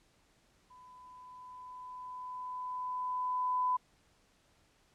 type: tone with level ramp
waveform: sine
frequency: 1003 Hz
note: B5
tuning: 26 cents sharp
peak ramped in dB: -54 to -27 dBFS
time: 0.7-3.77 s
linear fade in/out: 10 ms
effects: pink hiss -69 dBFS RMS until 4.94 s + low-pass 9000 Hz 12 dB/octave